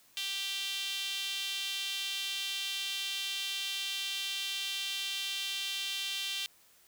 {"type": "tone with high-pass filter", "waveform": "sawtooth", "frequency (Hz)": 392, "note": "G4", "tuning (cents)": 0, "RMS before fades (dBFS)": -36, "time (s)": [0.17, 6.46], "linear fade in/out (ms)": 0, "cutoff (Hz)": 3200, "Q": 3.7, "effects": ["white hiss -63 dBFS RMS until 6.87 s"]}